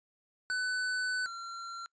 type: tone pair in turn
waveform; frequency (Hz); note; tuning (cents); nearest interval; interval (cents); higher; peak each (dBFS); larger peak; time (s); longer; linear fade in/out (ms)
square; 1500 / 1368.7; F#6 / F6; +23 / -35; major second; 158; first; -31 / -40; first; 0.5-1.26 / 1.26-1.86; first; 0
effects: noise-tail reverb RT60 0.1 s tail -26 dB re dry + resampled to 16000 Hz